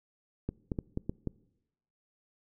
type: clicks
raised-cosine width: 3 ms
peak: -19 dBFS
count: 6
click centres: 0.49 / 0.718 / 0.788 / 0.974 / 1.095 / 1.273 s
effects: noise-tail reverb RT60 0.9 s tail -23 dB re dry